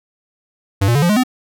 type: tone with pitch steps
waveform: square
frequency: 98 / 118.58 / 143.48 / 173.61 / 210.1 / 254.2 Hz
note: G2 / A#2 / D3 / F3 / G#3 / C4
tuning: 0 / +30 / -40 / -10 / +20 / -50 cents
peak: -12 dBFS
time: 0.81-1.236 s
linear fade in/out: 10 ms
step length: 71 ms
effects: none